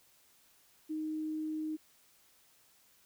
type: tone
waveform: sine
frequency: 311.1 Hz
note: D#4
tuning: in tune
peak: -34 dBFS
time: 0.89-1.77 s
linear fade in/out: 20 ms
effects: white hiss -66 dBFS RMS until 3.05 s